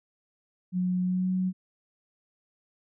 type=tone with pitch glide; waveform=sine; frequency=181.8 to 185.19 Hz; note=F#3 to F#3; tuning=-30 to +2 cents; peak=-24 dBFS; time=0.72-1.53 s; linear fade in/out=50 ms; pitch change=+32 cents; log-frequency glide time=1.02-1.3 s; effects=none